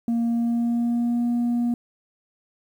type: tone with pitch glide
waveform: sine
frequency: 233.1 to 239 Hz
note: A#3 to A#3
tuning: 0 to +43 cents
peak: -17 dBFS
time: 0.08-1.74 s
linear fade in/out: 2 ms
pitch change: +43 cents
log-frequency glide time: 0.23-1.26 s
effects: tanh soft clip ceiling -19 dBFS + 9-bit